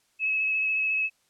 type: tone with vibrato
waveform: sine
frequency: 2581 Hz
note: E7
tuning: 37 cents flat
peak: -23 dBFS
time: 0.19-1.1 s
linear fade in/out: 50 ms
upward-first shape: sine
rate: 14 Hz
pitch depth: 18 cents each way
effects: white hiss -68 dBFS RMS until 1.29 s + low-pass 10000 Hz 12 dB/octave